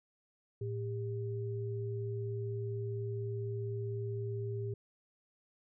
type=tone pair together; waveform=sine; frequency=111.97 / 399 Hz; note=A2 / G4; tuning=+31 / +31 cents; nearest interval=octave + minor seventh; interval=2200 cents; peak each=-36 / -40 dBFS; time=0.61-4.74 s; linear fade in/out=5 ms; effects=none